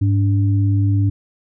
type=tone pair together; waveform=sine; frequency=102.08 / 288.5 Hz; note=G#2 / D4; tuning=-29 / -31 cents; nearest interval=octave + tritone; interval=1798 cents; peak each=-13 / -23 dBFS; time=0.01-1.1 s; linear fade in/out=10 ms; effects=none